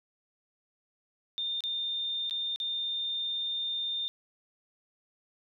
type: tone with dropouts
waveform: sine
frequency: 3619 Hz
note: A7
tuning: 48 cents sharp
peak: -30 dBFS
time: 1.38-4.08 s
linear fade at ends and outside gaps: 0 ms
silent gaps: 1.606-1.638 / 2.297-2.309 / 2.56-2.601 s
effects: none